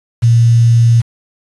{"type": "tone with quantisation", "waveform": "sine", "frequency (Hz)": 116.54, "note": "A#2", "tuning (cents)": 0, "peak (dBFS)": -5, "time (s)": [0.22, 1.02], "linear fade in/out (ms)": 20, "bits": 5, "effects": ["resampled to 24000 Hz"]}